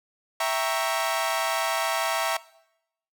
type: chord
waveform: sawtooth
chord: E diminished seventh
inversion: none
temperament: equal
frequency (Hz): 659.3 / 784 / 932.3 / 1108.7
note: E5 / G5 / Bb5 / Db6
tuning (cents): 0 / 0 / 0 / 0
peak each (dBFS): -23 / -28 / -26 / -27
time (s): 0.4-2.37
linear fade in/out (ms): 5
effects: noise-tail reverb RT60 0.8 s tail -20 dB re dry